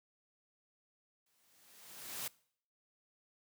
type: noise with exponential growth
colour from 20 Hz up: white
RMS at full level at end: -39 dBFS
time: 1.26-2.28 s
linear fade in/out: 5 ms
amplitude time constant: 220 ms
effects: noise-tail reverb RT60 0.6 s tail -23 dB re dry + high-pass 100 Hz 12 dB/octave